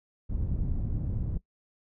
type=low-pass noise; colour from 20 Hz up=pink; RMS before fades=-30 dBFS; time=0.29-1.38 s; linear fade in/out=10 ms; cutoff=150 Hz; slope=12 dB/octave; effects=noise-tail reverb RT60 0.1 s tail -20 dB re dry